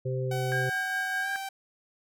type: harmonic tone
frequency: 129.3 Hz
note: C3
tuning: 20 cents flat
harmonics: 1 / 3 / 4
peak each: -29 / -34 / -35 dBFS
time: 0.05-0.7 s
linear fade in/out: 10 ms
type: tone with pitch glide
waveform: sawtooth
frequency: 755 to 777.6 Hz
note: F#5 to G5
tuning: +35 to -14 cents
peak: -30 dBFS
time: 0.31-1.49 s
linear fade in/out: 5 ms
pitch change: +51 cents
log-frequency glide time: 1.21-1.28 s
type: tone with tremolo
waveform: sine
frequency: 1609 Hz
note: G6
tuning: 45 cents sharp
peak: -27 dBFS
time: 0.52-1.36 s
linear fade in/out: 0 ms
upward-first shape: sine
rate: 4.9 Hz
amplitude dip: 35%
effects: none